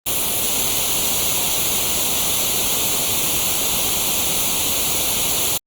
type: noise with comb filter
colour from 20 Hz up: white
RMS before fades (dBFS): -19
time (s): 0.06-5.58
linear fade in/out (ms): 10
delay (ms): 0.29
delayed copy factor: +0.75
effects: Opus 32 kbps

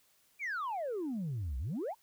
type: exponential two-way sweep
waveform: sine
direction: down then up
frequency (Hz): 2440 to 59.7 to 982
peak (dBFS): -32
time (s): 0.39-1.95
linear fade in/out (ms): 50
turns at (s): 1.58
effects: tanh soft clip ceiling -32 dBFS + white hiss -69 dBFS RMS until 2.02 s

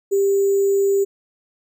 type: tone with sample-and-hold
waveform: sine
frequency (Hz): 395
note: G4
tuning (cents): +13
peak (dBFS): -14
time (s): 0.11-1.05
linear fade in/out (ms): 20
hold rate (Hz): 7350
effects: none

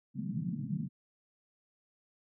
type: band-pass noise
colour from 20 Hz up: pink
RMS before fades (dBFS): -36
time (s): 0.14-0.89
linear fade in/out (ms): 50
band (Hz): 140 to 230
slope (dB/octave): 48
effects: none

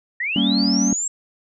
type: linear sweep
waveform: sine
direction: up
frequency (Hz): 1828 to 7620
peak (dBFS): -21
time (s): 0.2-1.08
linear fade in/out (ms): 5
type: chord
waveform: triangle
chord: G diminished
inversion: none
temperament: equal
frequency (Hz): 196 / 233.1 / 277.2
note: G3 / Bb3 / Db4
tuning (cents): 0 / 0 / 0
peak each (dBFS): -19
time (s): 0.36-0.93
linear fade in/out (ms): 2
effects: none

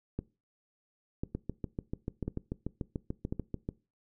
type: two click trains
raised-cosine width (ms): 3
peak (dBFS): -20 / -21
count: 4 / 17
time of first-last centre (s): 0.19-3.325 / 1.35-3.689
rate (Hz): 0.957 / 6.84
effects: noise-tail reverb RT60 0.3 s tail -21 dB re dry

